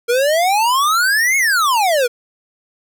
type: exponential two-way sweep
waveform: square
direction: up then down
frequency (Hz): 462.7 to 2217 to 462.7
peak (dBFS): -13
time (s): 0.08-2.08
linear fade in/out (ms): 20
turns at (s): 1.37
effects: none